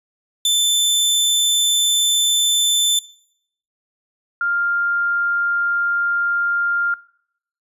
sawtooth / sine tone pair in turn, 3533 / 1399.1 Hz, A7 / F6, +6 / +3 cents, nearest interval octave + major third, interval 1603 cents, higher first, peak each -11 / -17 dBFS, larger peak first, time 0.45-2.99 / 4.41-6.94 s, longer first, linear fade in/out 2 ms, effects noise-tail reverb RT60 0.7 s tail -21 dB re dry + resampled to 32000 Hz

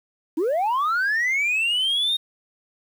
sine linear sweep, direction up, 289.9 to 3729 Hz, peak -17 dBFS, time 0.37-2.17 s, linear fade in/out 10 ms, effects tanh soft clip ceiling -18 dBFS + 8-bit

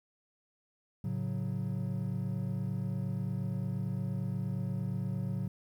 triangle chord, F# minor, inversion first, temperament equal with one note detuned, 110 / 138.59 / 183.93 Hz, A2 / C#3 / F#3, 0 / 0 / -10 cents, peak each -34 dBFS, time 1.04-5.48 s, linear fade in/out 5 ms, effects tanh soft clip ceiling -21 dBFS + 11-bit

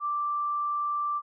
sine tone, 1174.7 Hz, D6, in tune, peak -26 dBFS, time 0-1.22 s, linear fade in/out 50 ms, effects none

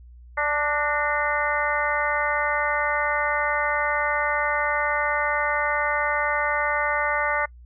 harmonic tone with a mistuned harmonic, 293.7 Hz, D4, in tune, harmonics 2 / 3 / 4 / 5 / 6 / 7, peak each -28 / -28 / -28 / -28 / -28 / -28 dBFS, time 0.37-7.46 s, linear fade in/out 10 ms, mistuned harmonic 6, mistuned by +60 cents, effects noise-tail reverb RT60 0.1 s tail -25 dB re dry + added 60 Hz sine -43 dBFS peak until 7.65 s

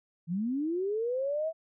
sine linear sweep, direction up, 157.7 to 659.3 Hz, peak -28 dBFS, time 0.27-1.53 s, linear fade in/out 50 ms, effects none

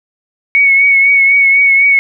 sine tone with vibrato, 2217 Hz, C#7, in tune, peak -5 dBFS, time 0.55-1.99 s, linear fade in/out 0 ms, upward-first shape triangle, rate 4 Hz, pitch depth 37 cents each way, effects none

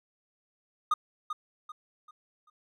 triangle tone with echo, 1228 Hz, D#6, 23 cents flat, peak -20 dBFS, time 0.91-0.94 s, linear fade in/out 5 ms, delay 390 ms, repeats 4, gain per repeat -9 dB, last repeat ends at 2.5 s, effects none

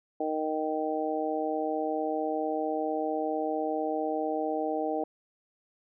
harmonic tone, 155.56 Hz, D#3, in tune, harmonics 2 / 3 / 4 / 5, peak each -33 / -33 / -33 / -33 dBFS, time 0.2-5.04 s, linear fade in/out 5 ms, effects none

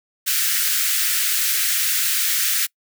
white high-pass noise, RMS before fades -20 dBFS, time 0.26-2.67 s, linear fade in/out 20 ms, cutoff 1400 Hz, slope 48 dB/octave, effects noise-tail reverb RT60 0.1 s tail -25 dB re dry

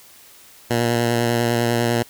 10% pulse tone with vibrato, 118.2 Hz, A#2, 24 cents sharp, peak -9 dBFS, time 0.7-2.03 s, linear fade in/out 10 ms, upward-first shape sine, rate 10 Hz, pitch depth 19 cents each way, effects white hiss -47 dBFS RMS until 2.09 s

